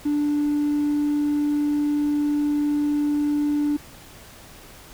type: tone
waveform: triangle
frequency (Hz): 293.7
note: D4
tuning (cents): 0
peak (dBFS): -16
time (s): 0.05-3.77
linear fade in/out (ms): 10
effects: tanh soft clip ceiling -15 dBFS + pink hiss -45 dBFS RMS until 4.93 s